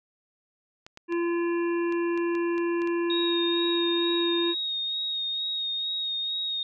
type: clicks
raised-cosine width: 0.2 ms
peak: -26 dBFS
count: 9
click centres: 0.865 / 0.974 / 1.124 / 1.924 / 2.176 / 2.352 / 2.58 / 2.819 / 2.874 s
type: harmonic tone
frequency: 342.2 Hz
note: F4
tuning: 35 cents flat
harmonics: 1 / 3 / 5 / 7 / 8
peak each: -24 / -36 / -39 / -44 / -43 dBFS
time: 1.08-4.55 s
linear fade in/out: 50 ms
type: tone with vibrato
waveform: sine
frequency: 3738 Hz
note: A#7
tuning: 4 cents sharp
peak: -27 dBFS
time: 3.1-6.63 s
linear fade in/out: 2 ms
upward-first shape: sine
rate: 2.2 Hz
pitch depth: 22 cents each way
effects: none